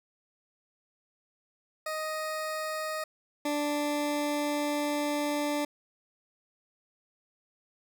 20% pulse tone pair in turn, 624 / 293.5 Hz, D#5 / D4, +5 / -1 cents, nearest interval octave + minor second, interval 1306 cents, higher first, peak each -27 / -23 dBFS, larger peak second, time 1.86-3.04 / 3.45-5.65 s, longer second, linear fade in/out 5 ms, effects none

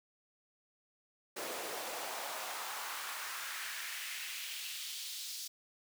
pink noise with high-pass filter sweep, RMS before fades -42 dBFS, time 1.36-5.48 s, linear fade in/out 10 ms, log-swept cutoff 420 to 4700 Hz, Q 1.7, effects none

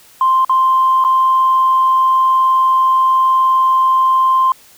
sine tone with dropouts, 1046.5 Hz, C6, in tune, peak -8 dBFS, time 0.21-4.52 s, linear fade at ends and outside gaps 2 ms, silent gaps 0.448-0.495 / 1.041-1.048 s, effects tanh soft clip ceiling -4 dBFS + white hiss -45 dBFS RMS until 4.77 s

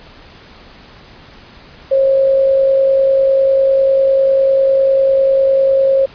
sine tone with amplitude modulation, 540 Hz, C#5, 45 cents flat, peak -7 dBFS, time 1.91-6.06 s, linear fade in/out 10 ms, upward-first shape sine, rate 50 Hz, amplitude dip 30%, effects pink hiss -40 dBFS RMS until 6.14 s + resampled to 11025 Hz

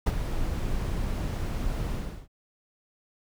brown noise with ADSR envelope, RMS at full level -20 dBFS, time 0.06-2.28 s, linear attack 11 ms, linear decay 37 ms, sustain -9 dB, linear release 370 ms, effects none

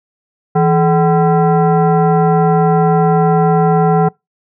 sine tone with frequency modulation, 164.81 Hz, E3, in tune, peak -8 dBFS, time 0.55-4.09 s, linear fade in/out 10 ms, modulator 594 Hz, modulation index 1.2, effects noise-tail reverb RT60 0.2 s tail -26 dB re dry

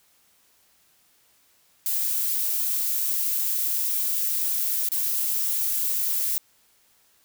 violet noise with dropouts, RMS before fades -25 dBFS, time 1.86-6.38 s, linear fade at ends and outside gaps 0 ms, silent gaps 4.888-4.918 s, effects white hiss -62 dBFS RMS until 7.24 s

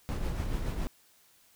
brown noise with tremolo, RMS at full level -30 dBFS, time 0.09-0.87 s, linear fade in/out 0 ms, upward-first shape triangle, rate 7.1 Hz, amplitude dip 50%, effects white hiss -63 dBFS RMS until 1.55 s

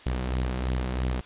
sawtooth tone with flanger, 63.1 Hz, B1, 38 cents sharp, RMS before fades -28 dBFS, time 0.06-1.21 s, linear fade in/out 5 ms, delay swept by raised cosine 0.3 to 5.7 ms, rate 3 Hz, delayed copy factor +0.5, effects white hiss -49 dBFS RMS until 1.25 s + resampled to 8000 Hz

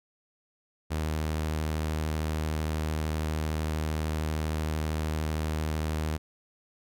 sawtooth tone with vibrato, 77.78 Hz, D#2, in tune, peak -24 dBFS, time 0.9-6.18 s, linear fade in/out 20 ms, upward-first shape sine, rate 13 Hz, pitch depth 16 cents each way, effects none

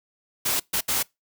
white noise bursts at uneven times, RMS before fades -24 dBFS, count 3, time 0.45-0.6 / 0.73-0.81 / 0.88-1.03 s, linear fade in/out 10 ms, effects noise-tail reverb RT60 0.2 s tail -25 dB re dry

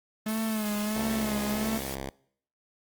45% pulse tone with vibrato, 215 Hz, A3, 40 cents flat, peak -28 dBFS, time 0.26-1.78 s, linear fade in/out 5 ms, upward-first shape sine, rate 1.5 Hz, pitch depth 58 cents each way
white noise, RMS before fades -39 dBFS, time 0.28-1.95 s, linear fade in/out 5 ms
5% pulse tone with pitch glide, 67.9 to 67.39 Hz, C#2 to C#2, -35 to -48 cents, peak -23 dBFS, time 0.95-2.1 s, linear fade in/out 10 ms, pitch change -13 cents, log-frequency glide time 1.4-1.84 s
effects noise-tail reverb RT60 0.6 s tail -23 dB re dry + Opus 32 kbps

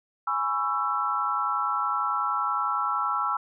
sine chord, C# minor seventh, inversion second, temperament just, 831.5 / 997.9 / 1108.7 / 1330.5 Hz, G#5 / B5 / C#6 / E6, +2 / +18 / 0 / +16 cents, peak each -32 / -32 / -31 / -26 dBFS, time 0.27-3.37 s, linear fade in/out 5 ms, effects none

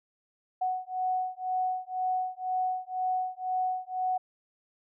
sine beating tone pair, 740 / 742 Hz, F#5 / F#5, 0 / +5 cents, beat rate 2 Hz, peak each -31 dBFS, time 0.61-4.18 s, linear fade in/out 10 ms, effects none

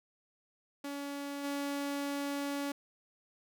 sawtooth tone with level steps, 283 Hz, C#4, 36 cents sharp, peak -34 / -30 dBFS, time 0.84-2.72 s, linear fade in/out 5 ms, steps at 1.43 s, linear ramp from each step 20 ms, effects none

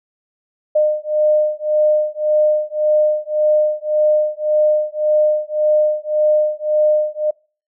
sine beating tone pair, 607 / 608.8 Hz, D#5 / D#5, -43 / -38 cents, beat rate 1.8 Hz, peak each -16 dBFS, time 0.75-7.31 s, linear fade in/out 10 ms, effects noise-tail reverb RT60 0.4 s tail -26 dB re dry

